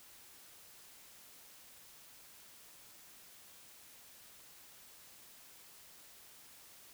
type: silence
effects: white hiss -58 dBFS RMS until 6.93 s